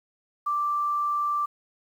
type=tone; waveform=sine; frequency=1174.7 Hz; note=D6; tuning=in tune; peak=-23 dBFS; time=0.46-1.46 s; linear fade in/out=10 ms; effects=9-bit